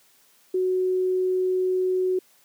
sine tone, 370 Hz, F#4, in tune, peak -20 dBFS, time 0.54-2.19 s, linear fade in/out 5 ms, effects white hiss -59 dBFS RMS until 2.44 s + high-pass 150 Hz 12 dB/octave

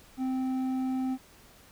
sine tone with hard clipping, 260 Hz, C4, 11 cents flat, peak -29 dBFS, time 0.17-1.18 s, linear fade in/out 50 ms, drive 6 dB, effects pink hiss -56 dBFS RMS until 1.71 s

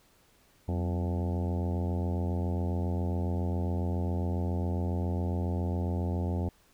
harmonic tone with a mistuned harmonic, 87.3 Hz, F2, in tune, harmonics 1 / 2 / 3 / 4 / 5 / 6 / 7 / 8 / 9 / 10, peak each -29 / -35 / -39 / -41 / -43 / -45 / -46 / -47 / -48 / -49 dBFS, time 0.68-6.49 s, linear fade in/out 5 ms, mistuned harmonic 2, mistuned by +120 cents, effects pink hiss -64 dBFS RMS until 6.73 s

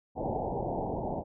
white low-pass noise, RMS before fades -33 dBFS, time 0.15-1.24 s, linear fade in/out 50 ms, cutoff 890 Hz, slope 96 dB/octave, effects none

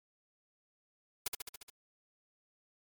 white noise with echo, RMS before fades -34 dBFS, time 1.26-1.28 s, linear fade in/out 5 ms, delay 70 ms, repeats 6, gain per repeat -3 dB, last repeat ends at 1.7 s, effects MP3 96 kbps

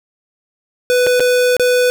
square tone with dropouts, 496.4 Hz, B4, 9 cents sharp, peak -11 dBFS, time 0.9-1.9 s, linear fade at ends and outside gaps 0 ms, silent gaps 1.066-1.07 / 1.197-1.204 / 1.567-1.597 s, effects none

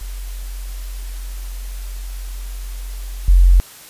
sine tone with level steps, 44.87 Hz, F1, 48 cents sharp, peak -25 / -6 dBFS, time 0.01-3.6 s, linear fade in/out 0 ms, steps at 3.28 s, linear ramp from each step 5 ms, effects white hiss -40 dBFS RMS until 3.89 s + resampled to 32000 Hz

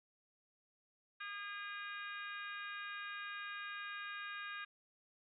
harmonic tone with a mistuned harmonic, 406.9 Hz, G#4, 35 cents flat, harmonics 3 / 4 / 5 / 6 / 7 / 8 / 9, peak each -49 / -46 / -56 / -51 / -56 / -63 / -56 dBFS, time 1.2-4.65 s, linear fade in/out 10 ms, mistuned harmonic 9, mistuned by +34 cents, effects none

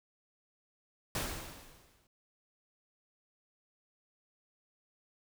pink noise with exponential decay, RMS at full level -33 dBFS, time 1.15-2.07 s, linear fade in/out 2 ms, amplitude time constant 200 ms, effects none

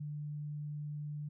sine tone, 148.3 Hz, D3, 17 cents sharp, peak -38 dBFS, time 0-1.29 s, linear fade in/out 10 ms, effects none

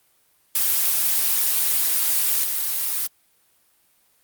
blue noise with level steps, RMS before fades -20 / -24 dBFS, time 0.55-3.07 s, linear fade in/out 5 ms, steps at 2.44 s, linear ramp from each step 2 ms, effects white hiss -62 dBFS RMS until 4.23 s + Opus 32 kbps

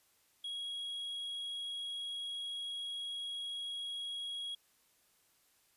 triangle tone, 3309 Hz, G#7, 7 cents flat, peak -37 dBFS, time 0.44-4.55 s, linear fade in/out 5 ms, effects white hiss -71 dBFS RMS until 5.76 s + resampled to 32000 Hz

